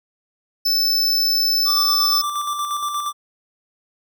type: tone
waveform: square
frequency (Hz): 5274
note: E8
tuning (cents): 0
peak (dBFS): -16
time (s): 0.65-2.22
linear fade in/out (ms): 10
type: tone with tremolo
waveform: square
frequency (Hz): 1174.7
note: D6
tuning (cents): 0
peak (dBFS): -21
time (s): 1.65-3.13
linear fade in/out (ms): 50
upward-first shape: square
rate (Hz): 8.5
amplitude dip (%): 40
effects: none